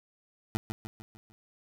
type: tone with echo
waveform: 20% pulse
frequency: 110 Hz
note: A2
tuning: in tune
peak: -22 dBFS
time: 0.55-0.57 s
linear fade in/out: 0 ms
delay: 150 ms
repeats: 5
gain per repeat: -6 dB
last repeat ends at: 1.32 s
effects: none